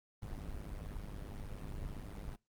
brown noise with amplitude modulation, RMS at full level -40 dBFS, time 0.22-2.36 s, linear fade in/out 5 ms, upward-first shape sine, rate 102 Hz, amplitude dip 75%, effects noise-tail reverb RT60 0.2 s tail -21 dB re dry + Opus 32 kbps

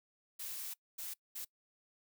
blue noise bursts at uneven times, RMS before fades -43 dBFS, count 3, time 0.39-0.74 / 0.98-1.14 / 1.35-1.45 s, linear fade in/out 10 ms, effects noise-tail reverb RT60 0.1 s tail -23 dB re dry

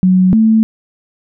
sine tone pair in turn, 185 / 221.1 Hz, F#3 / A3, 0 / +9 cents, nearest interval minor third, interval 309 cents, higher second, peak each -6 dBFS, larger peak neither, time 0.03-0.33 / 0.33-0.63 s, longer neither, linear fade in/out 0 ms, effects none

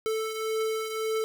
square beating tone pair, 440 / 441.8 Hz, A4 / A4, 0 / +7 cents, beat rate 1.8 Hz, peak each -29 / -36 dBFS, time 0.06-1.24 s, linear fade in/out 0 ms, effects none

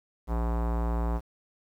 square tone with low-pass filter, 57.9 Hz, A#1, 11 cents flat, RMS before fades -28 dBFS, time 0.27-1.21 s, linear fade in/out 50 ms, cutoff 990 Hz, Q 2.1, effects 9-bit

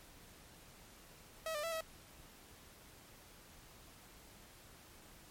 sawtooth tone with pitch steps, 643 / 597 / 662 / 645 Hz, E5 / D5 / E5 / E5, -43 / +28 / +7 / -38 cents, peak -34 dBFS, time 1.46-1.808 s, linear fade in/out 2 ms, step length 87 ms, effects pink hiss -59 dBFS RMS until 5.3 s + MP3 64 kbps

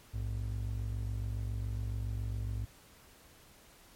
triangle ring-modulated tone, 82.41 Hz, E2, in tune, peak -28 dBFS, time 0.13-2.66 s, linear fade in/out 20 ms, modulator 23.6 Hz, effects pink hiss -59 dBFS RMS until 3.95 s + MP3 64 kbps

